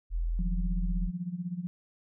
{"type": "tone", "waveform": "sine", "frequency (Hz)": 41.65, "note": "E1", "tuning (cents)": 19, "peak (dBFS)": -27, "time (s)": [0.1, 1.11], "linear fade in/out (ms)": 50}
{"type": "tone with tremolo", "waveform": "sine", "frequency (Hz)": 176.9, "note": "F3", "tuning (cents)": 23, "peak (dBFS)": -29, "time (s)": [0.39, 1.67], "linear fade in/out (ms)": 0, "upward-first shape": "sine", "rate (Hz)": 16, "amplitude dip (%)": 80}
{"effects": []}